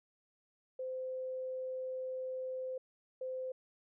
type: tone bursts at uneven times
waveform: sine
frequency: 516 Hz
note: C5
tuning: 24 cents flat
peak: -37 dBFS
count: 2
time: 0.79-2.78 / 3.21-3.52 s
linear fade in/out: 5 ms
effects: none